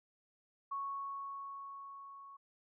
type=tone with level ramp; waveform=sine; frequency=1107 Hz; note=C#6; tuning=3 cents flat; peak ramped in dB=-36 to -51 dBFS; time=0.71-2.37 s; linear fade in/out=10 ms; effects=none